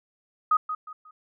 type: tone with echo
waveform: sine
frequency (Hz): 1252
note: D#6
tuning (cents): +10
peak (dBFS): -17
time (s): 0.51-0.57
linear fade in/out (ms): 5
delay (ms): 180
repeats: 3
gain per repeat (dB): -10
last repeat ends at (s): 1.11
effects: none